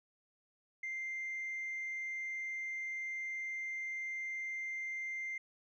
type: tone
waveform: sine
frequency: 2093 Hz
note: C7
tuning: in tune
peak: -36 dBFS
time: 0.83-5.38 s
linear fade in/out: 5 ms
effects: tanh soft clip ceiling -35 dBFS

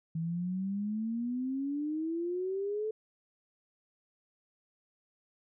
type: exponential sweep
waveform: sine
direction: up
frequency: 160.4 to 440 Hz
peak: -31 dBFS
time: 0.15-2.91 s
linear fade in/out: 5 ms
effects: none

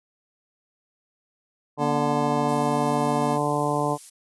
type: harmonic tone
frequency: 146.83 Hz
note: D3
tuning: in tune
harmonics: 1 / 2 / 3 / 4 / 5 / 6 / 7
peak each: -29 / -29 / -29 / -29 / -29 / -29 / -29 dBFS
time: 1.77-3.98 s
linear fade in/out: 50 ms
type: tone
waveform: square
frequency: 240 Hz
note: B3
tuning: 49 cents flat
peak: -28 dBFS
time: 1.78-3.39 s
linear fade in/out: 50 ms
type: noise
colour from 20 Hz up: violet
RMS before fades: -38 dBFS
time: 2.48-4.1 s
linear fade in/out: 10 ms
effects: resampled to 24000 Hz

